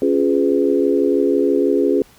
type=chord; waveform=sine; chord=C# dominant seventh; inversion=none; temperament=equal with one note detuned; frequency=277.2 / 349.2 / 415.3 / 499 Hz; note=C#4 / E#4 / G#4 / B4; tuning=0 / 0 / 0 / +18 cents; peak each=-18 / -19 / -17 / -22 dBFS; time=0.02-2.02 s; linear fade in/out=2 ms; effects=pink hiss -49 dBFS RMS until 2.18 s